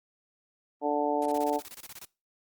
harmonic tone, 146.83 Hz, D3, in tune, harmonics 2 / 3 / 4 / 5 / 6, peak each -31 / -31 / -31 / -31 / -31 dBFS, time 0.81-1.61 s, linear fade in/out 50 ms
white noise bursts, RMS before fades -44 dBFS, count 14, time 1.22-2.05 s, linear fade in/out 2 ms, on 37 ms, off 24 ms
effects noise-tail reverb RT60 0.3 s tail -23 dB re dry + Opus 32 kbps

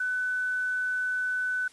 sine tone with quantisation, 1500 Hz, F#6, 23 cents sharp, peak -26 dBFS, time 0-1.68 s, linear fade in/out 5 ms, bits 9, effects white hiss -56 dBFS RMS until 1.72 s + resampled to 24000 Hz

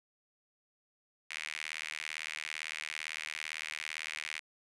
sawtooth tone with high-pass filter, 77.78 Hz, D#2, in tune, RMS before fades -41 dBFS, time 1.3-4.4 s, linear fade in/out 10 ms, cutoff 2200 Hz, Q 3.4, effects resampled to 24000 Hz + 10-bit

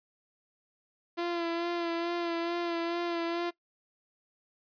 sawtooth tone with vibrato, 340.9 Hz, F4, 42 cents flat, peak -26 dBFS, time 1.17-3.51 s, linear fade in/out 20 ms, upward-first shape sine, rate 2.3 Hz, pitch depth 28 cents each way, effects noise-tail reverb RT60 0.1 s tail -20 dB re dry + resampled to 11025 Hz

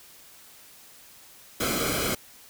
pink noise with comb filter, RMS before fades -27 dBFS, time 1.6-2.15 s, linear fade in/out 5 ms, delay 1.1 ms, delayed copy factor -0.75, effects white hiss -51 dBFS RMS until 2.49 s

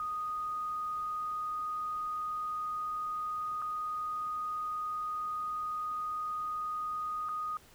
sine tone with dropouts, 1240 Hz, D#6, 6 cents flat, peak -33 dBFS, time 0-7.57 s, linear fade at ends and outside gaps 1 ms, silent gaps 3.618-3.622 / 7.287-7.291 s, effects pink hiss -59 dBFS RMS until 7.74 s

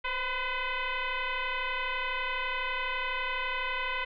sine tone with frequency modulation, 522 Hz, C5, 4 cents flat, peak -29 dBFS, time 0.04-4.05 s, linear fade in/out 10 ms, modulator 506 Hz, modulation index 4.9, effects none

